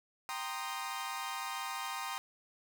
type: chord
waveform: sawtooth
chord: C minor seventh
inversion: second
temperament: equal with one note detuned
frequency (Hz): 784 / 932.3 / 1046.5 / 1235.9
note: G5 / Bb5 / C6 / Eb6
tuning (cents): 0 / 0 / 0 / -12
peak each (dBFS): -40 / -39 / -39 / -39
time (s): 0.29-2.18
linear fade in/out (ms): 0
effects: none